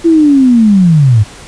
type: linear sweep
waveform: sine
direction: down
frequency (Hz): 339.7 to 99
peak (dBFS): -3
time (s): 0.04-1.24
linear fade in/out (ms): 20
effects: pink hiss -32 dBFS RMS until 1.47 s + resampled to 22050 Hz